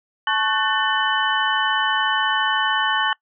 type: tone cluster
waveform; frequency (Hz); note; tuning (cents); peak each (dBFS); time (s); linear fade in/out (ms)
sine; 868 / 1102 / 1502 / 1785 / 3006; A5 / C#6 / F#6 / A6 / F#7; -24 / -11 / +26 / +24 / +27; -24; 0.27-3.13; 2
effects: noise-tail reverb RT60 0.1 s tail -24 dB re dry